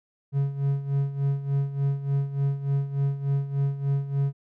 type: tone with tremolo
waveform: triangle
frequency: 139.3 Hz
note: C#3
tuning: 9 cents sharp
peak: -18 dBFS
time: 0.32-4.33 s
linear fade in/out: 50 ms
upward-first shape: sine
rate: 3.4 Hz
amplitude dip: 75%
effects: none